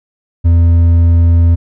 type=tone with hard clipping; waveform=triangle; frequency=84.5 Hz; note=E2; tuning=43 cents sharp; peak=-6 dBFS; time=0.44-1.56 s; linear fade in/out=20 ms; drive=7 dB; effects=none